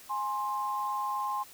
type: tone pair together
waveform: sine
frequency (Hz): 830.6 / 1053.8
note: G#5 / C6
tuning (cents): 0 / +12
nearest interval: major third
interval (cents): 412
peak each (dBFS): -34 / -31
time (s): 0.09-1.44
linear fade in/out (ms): 20
effects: white hiss -52 dBFS RMS until 1.53 s